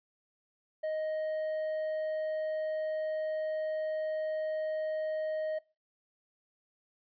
sine tone with hard clipping, 624 Hz, D#5, 5 cents sharp, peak -32 dBFS, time 0.83-5.59 s, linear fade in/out 10 ms, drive 3 dB, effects noise-tail reverb RT60 0.3 s tail -23 dB re dry + resampled to 11025 Hz

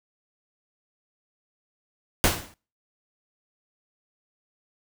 pink noise with exponential decay, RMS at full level -17 dBFS, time 2.24-2.54 s, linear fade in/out 0 ms, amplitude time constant 65 ms, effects noise-tail reverb RT60 0.4 s tail -25 dB re dry

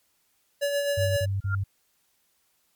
square tone with tremolo, 570 Hz, C#5, 48 cents sharp, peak -23 dBFS, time 0.61-1.26 s, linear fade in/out 20 ms, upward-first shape sine, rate 7.7 Hz, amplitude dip 40%
sine tone bursts, 98 Hz, G2, in tune, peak -24 dBFS, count 3, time 0.97-1.64 s, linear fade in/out 10 ms, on 200 ms, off 35 ms
sine tone with exponential growth, 1396.9 Hz, F6, in tune, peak -24 dBFS, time 1.41-1.55 s, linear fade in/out 5 ms, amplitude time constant 30 ms
effects white hiss -69 dBFS RMS until 2.75 s + MP3 96 kbps

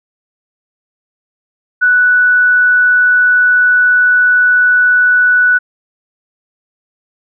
sine tone, 1481 Hz, F#6, 1 cent sharp, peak -6 dBFS, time 1.81-5.59 s, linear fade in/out 20 ms, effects none

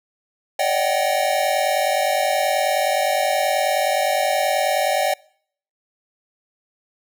square tone cluster, 571 / 621 / 741 / 780 Hz, D5 / D#5 / F#5 / G5, -49 / -3 / +2 / -9 cents, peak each -24 dBFS, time 0.59-5.14 s, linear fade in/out 5 ms, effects noise-tail reverb RT60 0.6 s tail -25 dB re dry

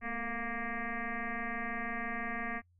sine tone with frequency modulation, 937 Hz, A#5, 9 cents sharp, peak -34 dBFS, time 0.01-2.62 s, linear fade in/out 50 ms, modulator 231 Hz, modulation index 5.3, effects noise-tail reverb RT60 0.1 s tail -24 dB re dry + added 88 Hz sine -65 dBFS peak until 2.79 s

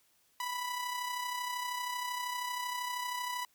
sawtooth tone with amplitude modulation, 987.8 Hz, B5, in tune, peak -29 dBFS, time 0.4-3.45 s, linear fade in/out 2 ms, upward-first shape sine, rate 32.8 Hz, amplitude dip 45%, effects white hiss -70 dBFS RMS until 3.54 s

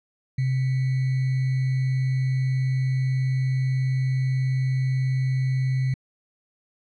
sine tone with sample-and-hold, 130.81 Hz, C3, in tune, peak -20 dBFS, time 0.38-5.94 s, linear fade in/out 5 ms, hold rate 2100 Hz, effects low-pass 4000 Hz 12 dB/octave

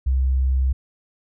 sine tone, 65.41 Hz, C2, in tune, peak -16 dBFS, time 0.06-0.73 s, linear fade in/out 10 ms, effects none

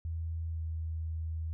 sine tone with pitch glide, 81.8 to 80.58 Hz, E2 to E2, -13 to -39 cents, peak -33 dBFS, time 0.05-1.53 s, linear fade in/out 0 ms, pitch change -26 cents, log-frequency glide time 0.51-0.61 s, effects none

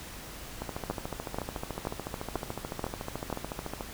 two click trains, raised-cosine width 1 ms, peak -16 / -20 dBFS, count 6 / 45, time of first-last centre 0.9-3.327 / 0.62-3.808 s, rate 2.06 / 13.8 Hz, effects added 50 Hz sine -51 dBFS peak until 3.93 s + pink hiss -44 dBFS RMS until 3.93 s

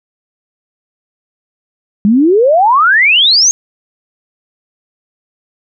sine exponential sweep, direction up, 196 to 6645 Hz, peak -5 dBFS, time 2.05-3.51 s, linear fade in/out 0 ms, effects none

